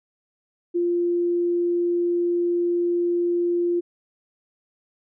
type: tone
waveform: sine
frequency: 347.8 Hz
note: F4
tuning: 7 cents flat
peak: -19 dBFS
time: 0.74-3.81 s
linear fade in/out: 20 ms
effects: none